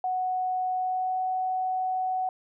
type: tone with pitch glide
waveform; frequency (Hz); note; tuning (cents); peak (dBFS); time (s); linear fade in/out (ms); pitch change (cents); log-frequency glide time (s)
sine; 740 to 745.6; F#5 to F#5; 0 to +13; -25; 0.04-2.29; 2; +13; 0.77-1.21
effects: none